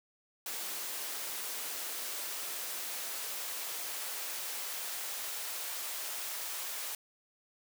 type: noise with high-pass filter sweep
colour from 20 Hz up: white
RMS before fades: -39 dBFS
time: 0.46-6.95 s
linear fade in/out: 2 ms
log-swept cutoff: 340 to 590 Hz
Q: 0.79
effects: none